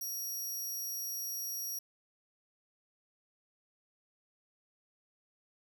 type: tone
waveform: 15% pulse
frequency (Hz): 5680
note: F8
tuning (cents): +28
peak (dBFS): -31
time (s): 0.01-1.79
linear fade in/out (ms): 5
effects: none